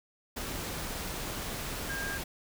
sine tone in noise, 1611 Hz, G6, 47 cents sharp, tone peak -35 dBFS, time 1.89-2.18 s, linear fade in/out 10 ms, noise pink, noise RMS -37 dBFS, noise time 0.36-2.24 s, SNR -1 dB, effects none

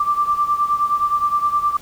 sine beating tone pair, 1174.7 / 1184.3 Hz, D6 / D6, 0 / +14 cents, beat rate 9.6 Hz, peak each -17 / -21 dBFS, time 0-1.77 s, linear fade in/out 5 ms, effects pink hiss -43 dBFS RMS until 1.81 s

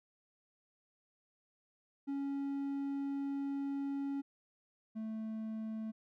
triangle tone pair in turn, 278.2 / 219.9 Hz, C#4 / A3, +6 / -1 cents, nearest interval major third, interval 407 cents, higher first, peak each -33 / -36 dBFS, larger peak first, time 2.07-4.22 / 4.95-5.92 s, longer first, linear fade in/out 20 ms, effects none

